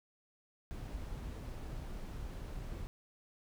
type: noise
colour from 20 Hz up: brown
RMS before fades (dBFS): -43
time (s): 0.71-2.87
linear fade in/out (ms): 0
effects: none